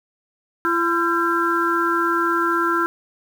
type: harmonic tone with a mistuned harmonic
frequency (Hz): 339.5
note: F4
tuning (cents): -49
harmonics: 1 / 3 / 4 / 5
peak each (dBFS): -22 / -25 / -20 / -25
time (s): 0.65-2.86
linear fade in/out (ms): 0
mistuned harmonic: 5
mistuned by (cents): -110
effects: 7-bit